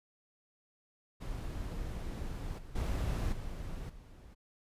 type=noise with level steps; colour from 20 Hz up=brown; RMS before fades=-39 / -48 / -33 / -41 / -52 dBFS; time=1.2-4.35 s; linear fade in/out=20 ms; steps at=2.58 / 2.75 / 3.32 / 3.89 s; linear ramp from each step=10 ms; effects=resampled to 32000 Hz